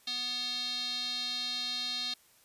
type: tone with band-pass filter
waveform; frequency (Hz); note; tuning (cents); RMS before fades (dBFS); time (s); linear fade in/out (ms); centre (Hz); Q
square; 246.9; B3; 0; -35; 0.07-2.14; 5; 4000; 9.9
effects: white hiss -63 dBFS RMS until 2.44 s + resampled to 32000 Hz